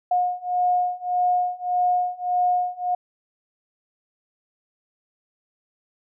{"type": "beating tone pair", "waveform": "sine", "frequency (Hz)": [719, 720.7], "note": ["F#5", "F#5"], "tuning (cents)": [-50, -46], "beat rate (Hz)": 1.7, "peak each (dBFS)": [-23, -22], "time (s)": [0.11, 2.95], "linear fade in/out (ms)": 5, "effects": []}